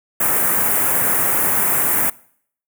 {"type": "band-stop noise", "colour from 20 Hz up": "white", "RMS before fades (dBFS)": -17, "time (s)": [0.2, 2.1], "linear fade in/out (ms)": 5, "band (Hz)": [2000, 9200], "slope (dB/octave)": 24, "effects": ["noise-tail reverb RT60 0.6 s tail -22 dB re dry", "high-pass 100 Hz 12 dB/octave"]}